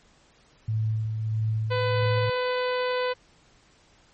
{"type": "tone with tremolo", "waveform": "sine", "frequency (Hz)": 109.7, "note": "A2", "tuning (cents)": -5, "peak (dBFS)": -22, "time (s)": [0.68, 2.3], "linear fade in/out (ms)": 5, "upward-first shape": "sine", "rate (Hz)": 1.6, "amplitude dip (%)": 40}
{"type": "harmonic tone", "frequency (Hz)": 501, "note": "B4", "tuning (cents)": 25, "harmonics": [1, 2, 3, 4, 5, 6, 7, 8, 9], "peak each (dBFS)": [-25, -31, -35, -37, -39, -41, -42, -43, -44], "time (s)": [1.7, 3.14], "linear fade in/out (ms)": 20}
{"effects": ["pink hiss -59 dBFS RMS until 4.13 s", "MP3 32 kbps"]}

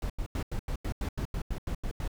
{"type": "noise bursts", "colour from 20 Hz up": "brown", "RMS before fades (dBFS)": -32, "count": 13, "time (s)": [0.02, 2.078], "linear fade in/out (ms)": 2, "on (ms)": 78, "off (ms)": 87, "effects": []}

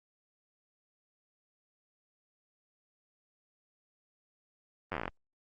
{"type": "slowing click train", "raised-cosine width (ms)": 0.5, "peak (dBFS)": -19, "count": 11, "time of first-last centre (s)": [4.92, 5.079], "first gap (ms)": 10, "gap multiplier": 1.1, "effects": ["Opus 32 kbps"]}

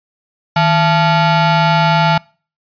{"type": "ring-modulated tone", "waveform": "30% pulse", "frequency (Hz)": 515, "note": "C5", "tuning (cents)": -28, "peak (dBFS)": -4, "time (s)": [0.56, 2.18], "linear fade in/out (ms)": 5, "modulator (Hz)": 356, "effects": ["noise-tail reverb RT60 0.4 s tail -26 dB re dry", "resampled to 11025 Hz"]}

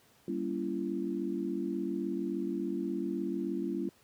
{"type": "chord", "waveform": "sine", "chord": "G diminished seventh", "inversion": "none", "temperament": "just", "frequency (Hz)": [196, 235.2, 282.2, 338.7], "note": ["G3", "Bb3", "Db4", "Fb4"], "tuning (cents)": [0, 16, 31, 47], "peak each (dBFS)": [-37, -39, -37, -35], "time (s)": [0.28, 3.89], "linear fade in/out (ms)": 2, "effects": ["pink hiss -64 dBFS RMS until 4.03 s", "high-pass 100 Hz 12 dB/octave"]}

